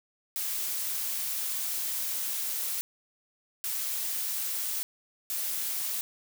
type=noise bursts at uneven times; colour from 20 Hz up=blue; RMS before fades=-32 dBFS; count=3; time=0.36-2.81 / 3.64-4.83 / 5.3-6.01 s; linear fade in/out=0 ms; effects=none